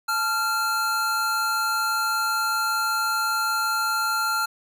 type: tone pair together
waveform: square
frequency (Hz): 870 / 1382.6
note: A5 / F6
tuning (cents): -20 / -18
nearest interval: minor sixth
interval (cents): 802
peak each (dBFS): -31 / -23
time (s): 0.08-4.46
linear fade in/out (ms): 10
effects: none